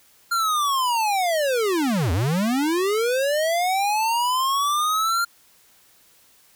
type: linear two-way sweep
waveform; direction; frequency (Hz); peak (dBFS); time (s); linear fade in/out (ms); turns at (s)
square; down then up; 1400 to 77.78 to 1400; -20; 0.31-5.25; 10; 2.12
effects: white hiss -56 dBFS RMS until 6.55 s